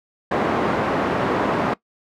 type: band-pass noise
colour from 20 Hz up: pink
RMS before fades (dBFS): -21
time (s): 0.31-1.74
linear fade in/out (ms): 5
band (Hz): 210 to 1300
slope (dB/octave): 12
effects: noise-tail reverb RT60 0.1 s tail -20 dB re dry